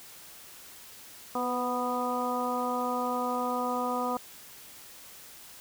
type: harmonic tone with a mistuned harmonic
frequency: 246.9 Hz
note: B3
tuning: in tune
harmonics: 1 / 2 / 3 / 4 / 5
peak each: -34 / -34 / -34 / -34 / -34 dBFS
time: 1.35-4.17 s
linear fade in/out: 2 ms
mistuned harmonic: 2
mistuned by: +16 cents
effects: white hiss -49 dBFS RMS until 5.6 s